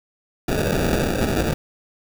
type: noise with sample-and-hold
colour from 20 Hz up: white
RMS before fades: -21 dBFS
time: 0.48-1.54 s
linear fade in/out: 5 ms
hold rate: 1050 Hz
effects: none